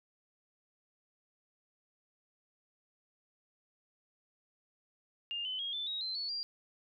sine tone with pitch steps, 2814 / 3033 / 3270 / 3525 / 3800 / 4096 / 4416 / 4760 Hz, F7 / F#7 / G#7 / A7 / A#7 / C8 / C#8 / D8, +12 / +42 / -28 / +2 / +33 / -38 / -7 / +22 cents, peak -35 dBFS, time 5.31-6.43 s, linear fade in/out 0 ms, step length 140 ms, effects none

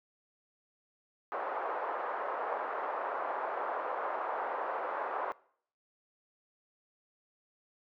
white band-pass noise, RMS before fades -36 dBFS, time 1.32-5.32 s, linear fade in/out 0 ms, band 470 to 1200 Hz, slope 24 dB/octave, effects noise-tail reverb RT60 0.6 s tail -22 dB re dry

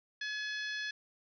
harmonic tone, 850 Hz, G#5, 40 cents sharp, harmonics 2 / 3 / 4 / 5 / 6 / 7, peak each -37 / -47 / -44 / -47 / -48 / -54 dBFS, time 0.21-0.91 s, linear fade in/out 5 ms, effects none

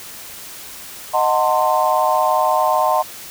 sine chord, D# diminished seventh, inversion none, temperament equal with one note detuned, 622.3 / 740 / 897.5 / 1046.5 Hz, D#5 / F#5 / A5 / C6, 0 / 0 / +34 / 0 cents, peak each -19 dBFS, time 1.13-3.03 s, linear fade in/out 20 ms, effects white hiss -35 dBFS RMS until 3.3 s

